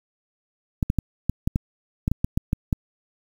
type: clicks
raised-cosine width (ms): 5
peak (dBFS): -8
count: 12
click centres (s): 0.828 / 0.901 / 0.987 / 1.296 / 1.475 / 1.559 / 2.079 / 2.116 / 2.245 / 2.375 / 2.531 / 2.728
effects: 7-bit